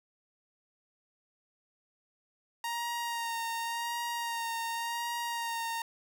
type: tone with vibrato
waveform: sawtooth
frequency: 932.3 Hz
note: A#5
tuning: in tune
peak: -29 dBFS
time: 2.64-5.82 s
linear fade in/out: 2 ms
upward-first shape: sine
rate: 0.9 Hz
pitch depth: 24 cents each way
effects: none